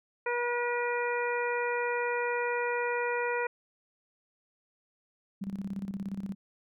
harmonic tone, 482.1 Hz, B4, 42 cents flat, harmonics 1 / 2 / 3 / 4 / 5, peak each -31 / -34 / -36 / -37 / -38 dBFS, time 0.26-3.47 s, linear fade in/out 5 ms
sine tone with tremolo, 196 Hz, G3, in tune, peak -31 dBFS, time 5.41-6.35 s, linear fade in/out 10 ms, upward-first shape square, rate 17 Hz, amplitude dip 70%
effects none

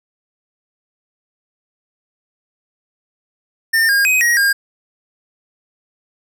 square tone with pitch steps, 1807 / 1620 / 2518 / 1892 / 1614 Hz, A6 / G#6 / D#7 / A#6 / G#6, +46 / -43 / +20 / +25 / -50 cents, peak -12 dBFS, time 3.73-4.53 s, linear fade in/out 10 ms, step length 160 ms, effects none

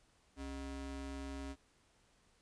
square ring-modulated tone, 170.1 Hz, F3, 45 cents flat, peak -40 dBFS, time 0.36-1.56 s, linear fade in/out 50 ms, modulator 104 Hz, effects pink hiss -71 dBFS RMS until 2.41 s + resampled to 22050 Hz

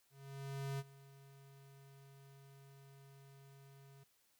square tone with ADSR envelope, 137.5 Hz, C#3, 14 cents flat, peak -39 dBFS, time 0.1-4.04 s, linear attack 690 ms, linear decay 39 ms, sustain -20 dB, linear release 10 ms, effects white hiss -75 dBFS RMS until 4.39 s

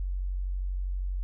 sine tone, 46.25 Hz, F#1, in tune, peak -28 dBFS, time 0-1.23 s, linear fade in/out 0 ms, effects none

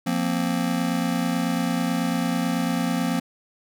square chord, F suspended fourth, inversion none, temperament just, 174.61 / 232.8 / 261.9 Hz, F3 / Bb3 / C4, 0 / -2 / +2 cents, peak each -27 dBFS, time 0.06-3.2 s, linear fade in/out 10 ms, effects none

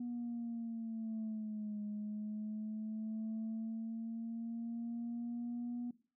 sine linear two-way sweep, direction down then up, 242.4 to 208.4 to 242.4 Hz, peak -37 dBFS, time 0-5.91 s, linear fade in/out 5 ms, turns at 1.82 s, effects noise-tail reverb RT60 0.4 s tail -18 dB re dry + tanh soft clip ceiling -35 dBFS

